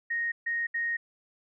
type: tone bursts at uneven times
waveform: sine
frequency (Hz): 1864.7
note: A#6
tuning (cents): 0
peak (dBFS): -27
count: 3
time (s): 0.1-0.32 / 0.46-0.67 / 0.74-0.97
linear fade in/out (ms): 10
effects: none